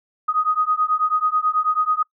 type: beating tone pair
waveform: sine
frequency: 1244.5 / 1253.7 Hz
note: D#6 / D#6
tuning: 0 / +13 cents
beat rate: 9.2 Hz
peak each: -20 / -20 dBFS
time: 0.28-2.03 s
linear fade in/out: 10 ms
effects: noise-tail reverb RT60 0.1 s tail -26 dB re dry